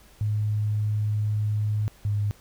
sine tone pair in turn, 105.8 / 103.26 Hz, G#2 / G#2, +33 / -9 cents, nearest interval unison, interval 42 cents, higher first, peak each -22 dBFS, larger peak neither, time 0.21-1.88 / 2.05-2.31 s, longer first, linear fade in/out 0 ms, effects added 50 Hz sine -57 dBFS peak until 2.4 s + pink hiss -55 dBFS RMS until 2.4 s

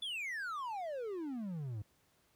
triangle exponential sweep, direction down, 3520 to 98.4 Hz, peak -36 dBFS, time 0.02-1.82 s, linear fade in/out 5 ms, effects pink hiss -72 dBFS RMS until 2.35 s + high-pass 60 Hz 12 dB/octave

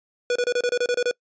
square tone bursts, 488.3 Hz, B4, 20 cents flat, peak -20 dBFS, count 10, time 0.3-1.112 s, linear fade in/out 2 ms, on 56 ms, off 28 ms, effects noise-tail reverb RT60 0.1 s tail -25 dB re dry + resampled to 16000 Hz

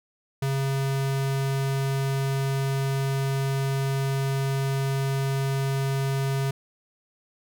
square tone, 136.1 Hz, C#3, 31 cents flat, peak -24 dBFS, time 0.42-6.51 s, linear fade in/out 5 ms, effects none

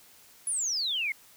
sine exponential sweep, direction down, 10390 to 2093 Hz, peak -27 dBFS, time 0.47-1.12 s, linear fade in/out 2 ms, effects white hiss -56 dBFS RMS until 1.36 s

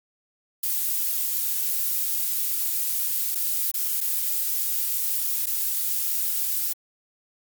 violet noise with dropouts, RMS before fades -25 dBFS, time 0.63-6.73 s, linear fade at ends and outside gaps 5 ms, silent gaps 3.349-3.355 / 3.714-3.74 / 4.006-4.011 / 5.459-5.467 s, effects Opus 48 kbps

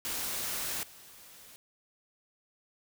white noise with level steps, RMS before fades -35 / -53 dBFS, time 0.05-1.56 s, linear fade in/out 0 ms, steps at 0.83 s, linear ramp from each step 2 ms, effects none

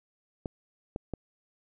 clicks, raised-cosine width 2 ms, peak -20 dBFS, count 3, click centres 0.458 / 0.961 / 1.137 s, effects none

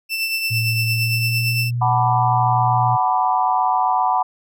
30% pulse tone with tremolo, 2666 Hz, E7, 19 cents sharp, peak -15 dBFS, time 0.09-1.71 s, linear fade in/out 50 ms, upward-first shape triangle, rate 8.8 Hz, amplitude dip 50%
sine tone with pitch glide, 114 to 120.64 Hz, A#2 to B2, -38 to -40 cents, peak -19 dBFS, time 0.5-2.97 s, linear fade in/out 20 ms, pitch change +98 cents, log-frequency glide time 0.88-1.73 s
sine chord, B minor seventh, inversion second, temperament equal with one note detuned, 745.1 / 880 / 987.8 / 1174.7 Hz, F#5 / A5 / B5 / D6, +12 / 0 / 0 / 0 cents, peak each -19 / -22 / -19 / -25 dBFS, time 1.81-4.23 s, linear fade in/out 10 ms
effects none

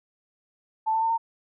sine tone with pitch steps, 880 / 891.3 / 902.7 / 914.2 Hz, A5 / A5 / A5 / A#5, 0 / +22 / +44 / -34 cents, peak -21 dBFS, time 0.86-1.18 s, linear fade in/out 20 ms, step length 80 ms, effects none

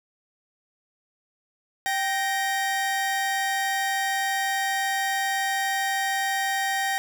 40% pulse tone pair together, 780.5 / 1867 Hz, G5 / A#6, -8 / +2 cents, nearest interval octave + minor third, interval 1510 cents, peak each -25 / -26 dBFS, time 1.86-6.98 s, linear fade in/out 0 ms, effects none

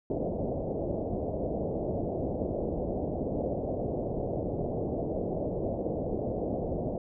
white low-pass noise, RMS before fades -32 dBFS, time 0.1-6.98 s, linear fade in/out 2 ms, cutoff 660 Hz, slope 48 dB/octave, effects none

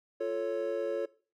triangle chord, F augmented, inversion none, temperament equal, 349.2 / 440 / 554.4 Hz, F4 / A4 / C#5, 0 / 0 / 0 cents, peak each -35 / -32 / -31 dBFS, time 0.2-1.06 s, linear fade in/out 10 ms, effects noise-tail reverb RT60 0.4 s tail -20 dB re dry

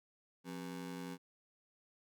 35% pulse ring-modulated tone, 220 Hz, A3, in tune, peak -38 dBFS, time 0.44-1.18 s, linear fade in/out 50 ms, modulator 45.7 Hz, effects none

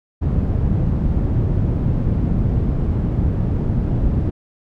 white low-pass noise, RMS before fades -18 dBFS, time 0.21-4.31 s, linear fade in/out 20 ms, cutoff 140 Hz, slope 12 dB/octave, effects none

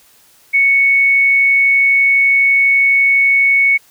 sine tone, 2217 Hz, C#7, in tune, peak -8 dBFS, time 0.53-3.78 s, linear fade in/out 20 ms, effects white hiss -49 dBFS RMS until 3.9 s

